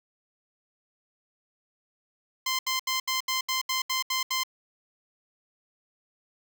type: tone bursts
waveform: 10% pulse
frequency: 1041 Hz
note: C6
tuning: 9 cents flat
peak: -17 dBFS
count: 10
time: 2.46-4.435 s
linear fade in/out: 5 ms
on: 130 ms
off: 75 ms
effects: none